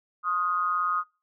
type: tone with amplitude modulation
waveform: sine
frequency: 1244.5 Hz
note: D#6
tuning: in tune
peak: -20 dBFS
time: 0.23-1.04 s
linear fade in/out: 50 ms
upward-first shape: sine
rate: 177 Hz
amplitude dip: 75%
effects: noise-tail reverb RT60 0.3 s tail -25 dB re dry